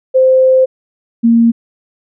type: tone pair in turn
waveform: sine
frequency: 520 / 231.6 Hz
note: C5 / A#3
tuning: -11 / -11 cents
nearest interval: octave + major second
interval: 1400 cents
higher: first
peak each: -5 dBFS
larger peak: neither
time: 0.14-0.66 / 1.23-1.52 s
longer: first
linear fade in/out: 20 ms
effects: none